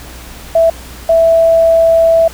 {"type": "tone pair in turn", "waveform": "sine", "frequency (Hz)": [659.3, 659.3], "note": ["E5", "E5"], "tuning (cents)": [0, 0], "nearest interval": "unison", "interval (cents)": 0, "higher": "neither", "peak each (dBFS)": -5, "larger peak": "neither", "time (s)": [[0.55, 0.7], [1.09, 2.28]], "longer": "second", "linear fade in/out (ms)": 5, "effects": ["added 60 Hz sine -32 dBFS peak until 2.33 s", "pink hiss -33 dBFS RMS until 2.33 s"]}